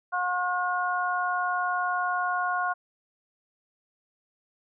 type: harmonic tone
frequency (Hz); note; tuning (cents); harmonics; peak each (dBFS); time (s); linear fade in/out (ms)
360; F#4; -47; 2 / 3 / 4; -29 / -29 / -29; 0.12-2.74; 20
effects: none